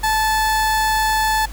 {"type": "tone", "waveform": "30% pulse", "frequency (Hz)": 872, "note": "A5", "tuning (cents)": -16, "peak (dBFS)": -13, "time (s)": [0.03, 1.46], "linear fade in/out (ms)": 10, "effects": ["added 50 Hz sine -29 dBFS peak until 1.52 s", "pink hiss -40 dBFS RMS until 1.52 s"]}